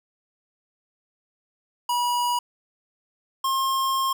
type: tone pair in turn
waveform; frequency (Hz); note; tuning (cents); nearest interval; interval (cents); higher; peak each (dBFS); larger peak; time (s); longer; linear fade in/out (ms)
square; 969 / 1069; B5 / C6; -33 / +37; major second; 170; second; -22; neither; 1.89-2.39 / 3.44-4.13; second; 5
effects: none

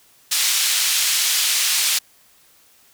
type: band-pass noise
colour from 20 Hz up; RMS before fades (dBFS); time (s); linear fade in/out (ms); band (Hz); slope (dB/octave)
pink; -19; 0.31-1.99; 10; 3100 to 12000; 12
effects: white hiss -54 dBFS RMS until 2.93 s

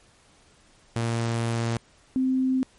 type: tone pair in turn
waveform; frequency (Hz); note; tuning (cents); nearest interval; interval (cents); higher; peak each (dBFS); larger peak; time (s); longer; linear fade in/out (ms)
sawtooth / sine; 115.9 / 260.2; A#2 / C4; -10 / -9; octave + major second; 1401; second; -20; neither; 0.96-1.77 / 2.16-2.63; first; 0
effects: pink hiss -58 dBFS RMS until 2.78 s + MP3 48 kbps

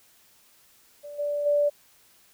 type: tone with level steps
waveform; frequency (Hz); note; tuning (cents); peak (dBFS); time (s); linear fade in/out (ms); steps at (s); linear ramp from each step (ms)
sine; 583; D5; -13; -37 / -25 / -19; 1.03-1.7; 20; 1.18 / 1.45; 20
effects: white hiss -59 dBFS RMS until 2.33 s

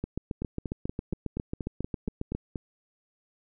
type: two click trains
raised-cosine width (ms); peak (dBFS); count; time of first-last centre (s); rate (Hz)
3; -18 / -20; 18 / 10; 0.04-2.35 / 0.42-2.558; 7.36 / 4.21
effects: none

